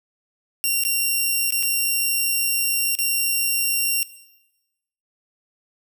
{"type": "tone with dropouts", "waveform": "5% pulse", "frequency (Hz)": 2761, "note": "F7", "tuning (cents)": -20, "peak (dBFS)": -10, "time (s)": [0.64, 4.03], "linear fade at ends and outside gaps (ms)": 0, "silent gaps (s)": [[0.837, 0.85], [1.506, 1.523], [1.627, 1.631], [2.952, 2.988]], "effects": ["noise-tail reverb RT60 1.0 s tail -17 dB re dry"]}